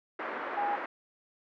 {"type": "band-pass noise", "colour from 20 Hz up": "white", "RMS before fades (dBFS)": -37, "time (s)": [0.19, 0.86], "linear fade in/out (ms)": 5, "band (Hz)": [280, 1700], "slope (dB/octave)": 24}
{"type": "tone", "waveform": "sine", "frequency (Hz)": 817, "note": "G#5", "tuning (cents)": -29, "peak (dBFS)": -28, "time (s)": [0.57, 0.76], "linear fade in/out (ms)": 10}
{"effects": []}